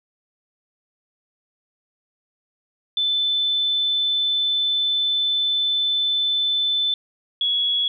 sine tone pair in turn, 3520 / 3357 Hz, A7 / G#7, 0 / +18 cents, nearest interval minor second, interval 82 cents, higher first, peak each -18 dBFS, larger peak neither, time 2.97-6.94 / 7.41-7.88 s, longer first, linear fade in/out 2 ms, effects none

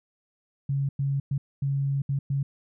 sine tone bursts at uneven times, 138.59 Hz, C#3, in tune, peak -23 dBFS, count 6, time 0.69-0.89 / 0.99-1.2 / 1.31-1.38 / 1.62-2.02 / 2.09-2.19 / 2.3-2.43 s, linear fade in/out 5 ms, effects none

